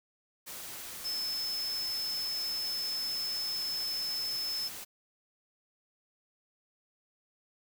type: tone in noise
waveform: sine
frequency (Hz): 5240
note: E8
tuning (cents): -11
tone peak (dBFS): -32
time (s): 1.04-4.69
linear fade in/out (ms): 20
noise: white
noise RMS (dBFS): -43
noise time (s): 0.46-4.85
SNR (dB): +8
effects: none